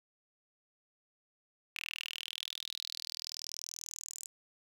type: tone with high-pass filter sweep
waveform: sawtooth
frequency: 40.47 Hz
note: E1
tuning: 31 cents flat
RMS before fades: -44 dBFS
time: 1.75-4.27 s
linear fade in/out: 0 ms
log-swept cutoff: 2500 to 7600 Hz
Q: 7.2
effects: 10-bit